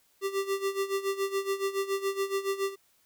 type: tone with tremolo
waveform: square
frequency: 392 Hz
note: G4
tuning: in tune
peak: -26 dBFS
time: 0.21-2.76 s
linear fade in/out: 50 ms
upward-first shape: sine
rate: 7.1 Hz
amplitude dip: 80%
effects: white hiss -67 dBFS RMS until 3.05 s